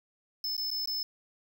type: tone with dropouts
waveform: square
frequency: 5240 Hz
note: E8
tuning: 11 cents flat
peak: -31 dBFS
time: 0.44-1.03 s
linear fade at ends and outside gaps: 2 ms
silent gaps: 0.567-0.578 / 0.705-0.713 / 0.858-0.874 s
effects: none